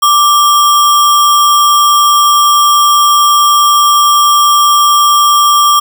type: tone with sample-and-hold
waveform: sine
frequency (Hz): 1174.7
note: D6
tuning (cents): 0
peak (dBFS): -4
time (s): 0.02-5.8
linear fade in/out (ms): 10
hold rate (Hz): 4410
effects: none